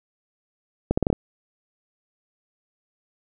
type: accelerating click train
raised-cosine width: 2 ms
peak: -6 dBFS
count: 6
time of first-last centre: 0.91-1.129 s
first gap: 65 ms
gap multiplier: 0.8
effects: none